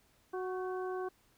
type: harmonic tone with a mistuned harmonic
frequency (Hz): 370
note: F#4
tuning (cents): 0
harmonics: 1 / 2 / 3 / 4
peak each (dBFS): -36 / -43 / -45 / -49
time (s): 0.33-1.09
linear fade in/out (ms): 10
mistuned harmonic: 4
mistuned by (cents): +51
effects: pink hiss -69 dBFS RMS until 1.37 s